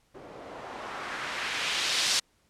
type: noise with low-pass filter sweep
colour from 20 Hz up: blue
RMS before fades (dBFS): -32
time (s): 0.14-2.2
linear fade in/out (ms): 10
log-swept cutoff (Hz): 410 to 5400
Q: 1.1
effects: pink hiss -68 dBFS RMS until 2.49 s + low-pass 11000 Hz 12 dB/octave